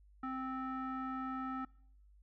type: tone with low-pass filter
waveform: square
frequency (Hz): 261.6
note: C4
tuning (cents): 0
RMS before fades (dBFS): -40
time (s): 0.23-1.65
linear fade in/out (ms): 5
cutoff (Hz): 1400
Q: 4.9
effects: noise-tail reverb RT60 0.7 s tail -25 dB re dry + added 50 Hz sine -60 dBFS peak until 2.22 s